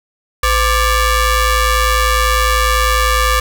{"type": "ring-modulated tone", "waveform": "sawtooth", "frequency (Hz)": 564, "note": "C#5", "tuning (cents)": 30, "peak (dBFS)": -4, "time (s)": [0.43, 3.4], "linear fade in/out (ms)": 5, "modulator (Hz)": 619, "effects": []}